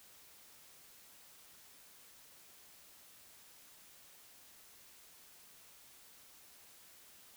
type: silence
effects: white hiss -60 dBFS RMS until 7.36 s